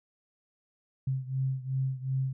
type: beating tone pair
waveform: sine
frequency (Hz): 131.6 / 134.3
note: C3 / C3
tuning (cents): +10 / +46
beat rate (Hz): 2.7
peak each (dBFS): -30 / -33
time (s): 1.07-2.33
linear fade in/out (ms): 5
effects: none